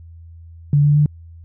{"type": "tone with pitch steps", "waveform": "sine", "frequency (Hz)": [144.5, 146.35, 148.22], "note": ["D3", "D3", "D3"], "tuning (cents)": [-28, -6, 16], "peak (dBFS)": -10, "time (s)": [0.73, 1.06], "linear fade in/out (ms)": 2, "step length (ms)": 110, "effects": ["added 83 Hz sine -37 dBFS peak until 1.44 s"]}